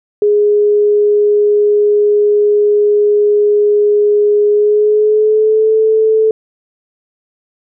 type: tone with pitch glide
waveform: sine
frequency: 415.3 to 438.5 Hz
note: G#4 to A4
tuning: 0 to -6 cents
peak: -7 dBFS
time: 0.22-6.31 s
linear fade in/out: 2 ms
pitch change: +94 cents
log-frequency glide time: 4.5-5.73 s
effects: none